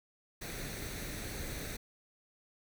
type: noise with comb filter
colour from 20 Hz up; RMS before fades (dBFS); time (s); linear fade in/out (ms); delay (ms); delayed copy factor
pink; -41; 0.41-1.77; 10; 0.49; +0.55
effects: none